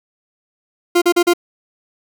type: tone bursts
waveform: 40% pulse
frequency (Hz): 349.2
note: F4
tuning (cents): 0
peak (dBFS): -9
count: 4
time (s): 0.95-1.336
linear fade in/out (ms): 10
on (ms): 68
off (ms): 38
effects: none